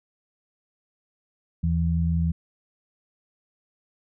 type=tone pair together; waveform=sine; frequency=80.03 / 166 Hz; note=D#2 / E3; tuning=+49 / +12 cents; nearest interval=octave + minor second; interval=1263 cents; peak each=-23 dBFS; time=1.63-2.32 s; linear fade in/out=10 ms; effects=none